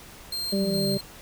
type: tone with tremolo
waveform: 40% pulse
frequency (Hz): 4186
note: C8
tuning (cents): 0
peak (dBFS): -27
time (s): 0.32-1.01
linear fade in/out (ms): 5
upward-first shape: square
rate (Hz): 2.4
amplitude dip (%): 45
type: harmonic tone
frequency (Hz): 196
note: G3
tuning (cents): 0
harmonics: 1 / 2 / 3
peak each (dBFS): -26 / -29 / -31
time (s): 0.52-0.98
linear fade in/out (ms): 10
type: exponential sweep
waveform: sine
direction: down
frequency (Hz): 204.3 to 131.4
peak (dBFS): -30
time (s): 0.53-0.98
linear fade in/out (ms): 10
effects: pink hiss -46 dBFS RMS until 1.21 s